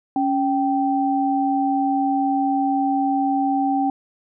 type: tone pair together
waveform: sine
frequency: 277.2 / 779.5 Hz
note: C#4 / G5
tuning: 0 / -10 cents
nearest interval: octave + tritone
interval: 1790 cents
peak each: -20 dBFS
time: 0.16-3.9 s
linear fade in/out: 2 ms
effects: none